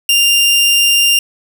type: tone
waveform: sawtooth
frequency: 2794 Hz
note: F7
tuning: in tune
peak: -5 dBFS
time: 0.09-1.19 s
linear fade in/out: 2 ms
effects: none